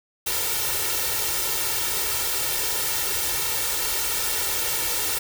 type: noise with comb filter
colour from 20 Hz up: white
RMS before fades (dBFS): -25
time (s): 0.26-5.19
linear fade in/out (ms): 10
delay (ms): 2.2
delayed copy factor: +0.9
effects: none